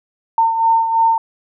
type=beating tone pair; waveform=sine; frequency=907 / 910 Hz; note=A#5 / A#5; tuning=-48 / -42 cents; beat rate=3 Hz; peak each=-12 / -20 dBFS; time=0.38-1.18 s; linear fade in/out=2 ms; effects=none